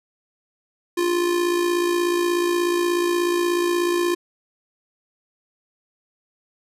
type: tone with amplitude modulation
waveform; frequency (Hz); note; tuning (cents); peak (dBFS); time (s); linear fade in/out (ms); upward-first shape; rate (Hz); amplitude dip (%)
square; 349.2; F4; 0; -17; 0.97-4.15; 10; sine; 56.6; 50
effects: resampled to 32000 Hz